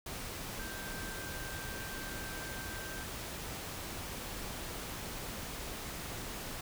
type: tone in noise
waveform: sine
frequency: 1568 Hz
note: G6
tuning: in tune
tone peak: -46 dBFS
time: 0.59-3.04 s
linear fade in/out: 5 ms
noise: pink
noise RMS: -42 dBFS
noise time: 0.06-6.61 s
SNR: -7 dB
effects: none